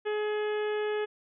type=harmonic tone; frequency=422.5 Hz; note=G#4; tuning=30 cents sharp; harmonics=1 / 2 / 3 / 4 / 5 / 6 / 7 / 8; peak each=-28 / -40 / -44 / -40 / -47 / -47 / -48 / -51 dBFS; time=0.05-1.06 s; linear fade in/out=20 ms; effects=none